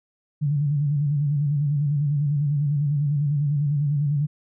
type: tone with vibrato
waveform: sine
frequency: 145.3 Hz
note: D3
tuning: 18 cents flat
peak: -19 dBFS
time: 0.41-4.27 s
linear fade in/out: 20 ms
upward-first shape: square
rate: 10 Hz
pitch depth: 58 cents each way
effects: none